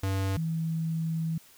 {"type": "tone pair in turn", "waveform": ["square", "sine"], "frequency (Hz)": [96.5, 162.29], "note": ["G2", "E3"], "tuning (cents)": [-27, -27], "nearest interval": "major sixth", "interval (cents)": 900, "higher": "second", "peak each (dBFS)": -27, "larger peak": "neither", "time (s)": [[0.03, 0.37], [0.37, 1.38]], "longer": "second", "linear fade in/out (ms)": 5, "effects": ["white hiss -56 dBFS RMS until 1.57 s"]}